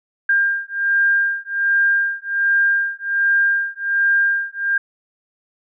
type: beating tone pair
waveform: sine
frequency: 1600 / 1601.3 Hz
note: G6 / G6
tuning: +35 / +36 cents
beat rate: 1.3 Hz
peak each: -18 dBFS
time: 0.29-4.78 s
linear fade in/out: 5 ms
effects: none